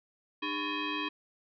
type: tone with frequency modulation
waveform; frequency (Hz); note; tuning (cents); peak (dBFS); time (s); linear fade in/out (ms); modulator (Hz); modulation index
sine; 1108.7; C#6; 0; -31; 0.42-1.09; 10; 705; 3.3
effects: none